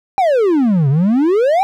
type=exponential two-way sweep; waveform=triangle; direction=down then up; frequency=810 to 130.81 to 810 Hz; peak=-8 dBFS; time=0.18-1.63 s; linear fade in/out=0 ms; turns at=0.89 s; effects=none